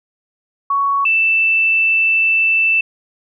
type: tone pair in turn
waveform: sine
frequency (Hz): 1116 / 2654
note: C#6 / E7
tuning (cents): +11 / +11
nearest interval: octave + minor third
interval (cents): 1500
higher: second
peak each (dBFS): -13 / -11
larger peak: second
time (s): 0.7-1.05 / 1.05-2.81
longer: second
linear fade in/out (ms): 5
effects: none